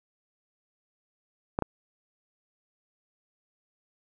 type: clicks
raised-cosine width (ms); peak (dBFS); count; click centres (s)
1; -12; 2; 1.589 / 1.623
effects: none